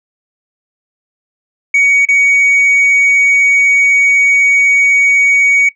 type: tone with dropouts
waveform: sine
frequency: 2246 Hz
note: C#7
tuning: 22 cents sharp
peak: -4 dBFS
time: 1.74-5.69 s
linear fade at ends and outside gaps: 5 ms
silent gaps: 2.053-2.086 s
effects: noise-tail reverb RT60 0.1 s tail -17 dB re dry + tanh soft clip ceiling -5 dBFS